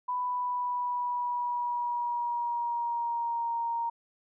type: tone with pitch glide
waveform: sine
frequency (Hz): 993 to 931.9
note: B5 to A#5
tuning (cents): +9 to -1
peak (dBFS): -28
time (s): 0.08-3.9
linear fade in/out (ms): 10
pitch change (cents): -110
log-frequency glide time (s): 0.19-3.54
effects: none